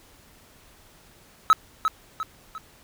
triangle tone with echo, 1293 Hz, E6, 34 cents flat, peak -10 dBFS, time 1.5-1.53 s, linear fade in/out 0 ms, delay 350 ms, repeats 3, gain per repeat -7 dB, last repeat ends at 2.58 s, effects pink hiss -54 dBFS RMS until 2.83 s

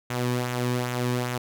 sawtooth tone with flanger, 123.47 Hz, B2, in tune, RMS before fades -27 dBFS, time 0.1-1.38 s, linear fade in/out 5 ms, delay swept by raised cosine 0.2 to 1.5 ms, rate 2.5 Hz, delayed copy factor -0.5, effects none

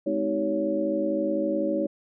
sine tone cluster, 211.1 / 258.9 / 314.6 / 386.4 / 561 Hz, G#3 / C4 / D#4 / G4 / C#5, +29 / -18 / +19 / -25 / +21 cents, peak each -32 / -34 / -27 / -33 / -27 dBFS, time 0.06-1.87 s, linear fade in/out 10 ms, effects none

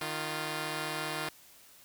5% pulse tone pair together, 154.66 / 349.2 Hz, D#3 / F4, -10 / 0 cents, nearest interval octave + major second, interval 1410 cents, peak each -25 dBFS, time 0.01-1.29 s, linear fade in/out 2 ms, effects white hiss -57 dBFS RMS until 1.84 s

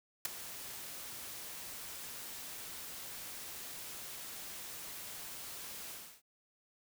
white noise with ADSR envelope, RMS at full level -30 dBFS, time 0.25-6.22 s, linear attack 3 ms, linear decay 11 ms, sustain -16 dB, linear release 310 ms, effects none

